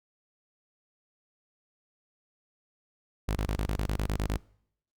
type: tone bursts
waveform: sawtooth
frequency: 51.91 Hz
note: G#1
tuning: in tune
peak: -23 dBFS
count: 11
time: 3.28-4.37 s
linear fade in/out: 5 ms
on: 80 ms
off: 21 ms
effects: noise-tail reverb RT60 0.7 s tail -24 dB re dry + Opus 48 kbps